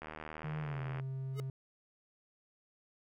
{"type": "click train", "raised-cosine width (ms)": 0.5, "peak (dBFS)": -29, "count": 77, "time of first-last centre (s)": [0.02, 0.998], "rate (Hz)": 77.7}
{"type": "tone with pitch glide", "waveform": "triangle", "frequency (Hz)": [151.9, 133], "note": ["D#3", "C3"], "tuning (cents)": [-41, 29], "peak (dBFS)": -35, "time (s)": [0.44, 1.5], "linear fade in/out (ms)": 2, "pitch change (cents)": -230, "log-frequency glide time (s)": [0.61, 0.81]}
{"type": "tone with exponential growth", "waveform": "square", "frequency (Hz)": 421.1, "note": "G#4", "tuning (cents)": 24, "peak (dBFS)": -36, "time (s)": [1.33, 1.4], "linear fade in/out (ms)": 1, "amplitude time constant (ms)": 15}
{"effects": []}